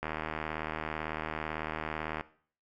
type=click train; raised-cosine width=0.5 ms; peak=-19 dBFS; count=171; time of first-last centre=0.03-2.209 s; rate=78 Hz; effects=noise-tail reverb RT60 0.5 s tail -18 dB re dry